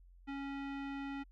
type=tone with low-pass filter; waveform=square; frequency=277.2 Hz; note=C#4; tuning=in tune; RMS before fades=-42 dBFS; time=0.27-1.24 s; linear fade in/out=20 ms; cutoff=2400 Hz; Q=1.5; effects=added 44 Hz sine -57 dBFS peak until 1.31 s